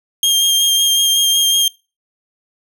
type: tone with vibrato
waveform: sawtooth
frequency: 3212 Hz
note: G7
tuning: 41 cents sharp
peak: -8 dBFS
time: 0.23-1.68 s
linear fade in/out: 2 ms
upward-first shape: sine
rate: 5.4 Hz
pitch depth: 16 cents each way
effects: noise-tail reverb RT60 0.3 s tail -23 dB re dry